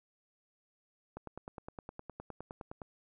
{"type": "click train", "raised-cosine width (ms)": 1, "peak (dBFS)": -29, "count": 17, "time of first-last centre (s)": [1.17, 2.818], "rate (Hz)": 9.71, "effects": []}